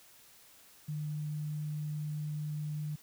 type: tone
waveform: sine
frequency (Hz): 150.8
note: D3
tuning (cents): +46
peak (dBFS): -34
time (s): 0.88-2.96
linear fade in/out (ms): 10
effects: white hiss -59 dBFS RMS until 3.02 s